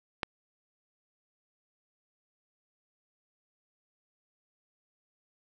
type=click; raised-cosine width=0.3 ms; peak=-13 dBFS; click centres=0.232 s; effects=none